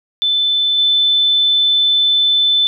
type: tone with level steps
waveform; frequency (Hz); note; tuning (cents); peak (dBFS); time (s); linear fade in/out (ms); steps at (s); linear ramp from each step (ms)
sine; 3520; A7; 0; -12 / -10; 0.22-2.67; 0; 0.78; 5
effects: none